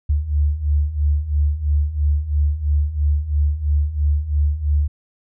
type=beating tone pair; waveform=sine; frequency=71.8 / 74.8 Hz; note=D2 / D2; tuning=-39 / +32 cents; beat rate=3 Hz; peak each=-21 / -17 dBFS; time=0.09-4.88 s; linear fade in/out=10 ms; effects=none